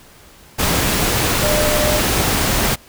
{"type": "tone in noise", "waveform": "sine", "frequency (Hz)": 602, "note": "D5", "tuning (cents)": 43, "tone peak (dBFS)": -18, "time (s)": [1.42, 2], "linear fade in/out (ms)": 20, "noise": "pink", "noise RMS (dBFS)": -17, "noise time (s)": [0.58, 2.76], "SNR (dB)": -4, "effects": ["pink hiss -45 dBFS RMS until 2.88 s"]}